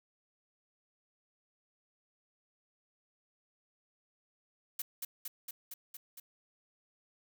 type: noise with echo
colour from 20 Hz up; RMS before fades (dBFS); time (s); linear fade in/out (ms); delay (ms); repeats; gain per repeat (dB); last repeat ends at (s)
blue; -37; 4.79-4.82; 5; 230; 6; -2; 6.2
effects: none